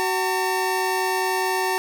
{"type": "tone pair together", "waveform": "25% pulse", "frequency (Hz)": [375.9, 905], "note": ["F#4", "A5"], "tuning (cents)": [27, 48], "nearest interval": "octave + minor third", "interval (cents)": 1521, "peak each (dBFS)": -20, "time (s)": [0, 1.78], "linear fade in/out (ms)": 0, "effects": []}